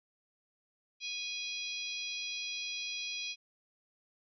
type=harmonic tone with a mistuned harmonic; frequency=827 Hz; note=G#5; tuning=8 cents flat; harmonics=3 / 4 / 5 / 6 / 7; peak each=-40 / -42 / -44 / -46 / -47 dBFS; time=1-3.36 s; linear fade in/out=50 ms; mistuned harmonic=5; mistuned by=-35 cents; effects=none